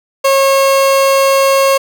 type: tone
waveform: 30% pulse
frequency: 544 Hz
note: C#5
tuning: 33 cents flat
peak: -5 dBFS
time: 0.24-1.78 s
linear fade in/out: 10 ms
effects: none